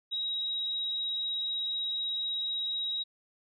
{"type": "tone", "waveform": "sine", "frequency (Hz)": 3821, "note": "A#7", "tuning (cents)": 42, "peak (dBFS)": -30, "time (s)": [0.11, 3.04], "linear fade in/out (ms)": 20, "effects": []}